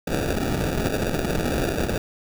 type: noise with sample-and-hold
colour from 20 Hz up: white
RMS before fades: -24 dBFS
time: 0.07-1.98 s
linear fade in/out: 5 ms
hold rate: 1050 Hz
effects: none